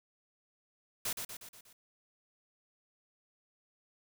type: noise with echo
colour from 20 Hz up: white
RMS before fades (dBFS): -35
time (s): 1.05-1.13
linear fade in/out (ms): 5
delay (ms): 120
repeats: 5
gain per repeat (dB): -5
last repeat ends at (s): 1.73
effects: none